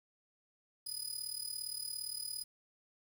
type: tone with amplitude modulation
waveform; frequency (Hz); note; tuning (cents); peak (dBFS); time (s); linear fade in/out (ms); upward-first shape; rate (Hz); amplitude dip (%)
20% pulse; 4978; D#8; 0; -30; 0.86-2.44; 10; sine; 37.4; 80
effects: 10-bit